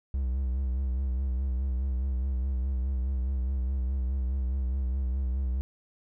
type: tone with vibrato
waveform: triangle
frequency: 64.9 Hz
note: C2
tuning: 13 cents flat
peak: -24 dBFS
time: 0.14-5.61 s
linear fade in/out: 0 ms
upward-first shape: sine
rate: 4.8 Hz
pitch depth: 78 cents each way
effects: none